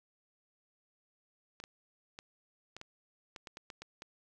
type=clicks; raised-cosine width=0.2 ms; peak=-28 dBFS; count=11; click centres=1.601 / 1.639 / 2.189 / 2.766 / 2.814 / 3.362 / 3.472 / 3.571 / 3.702 / 3.82 / 4.021 s; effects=none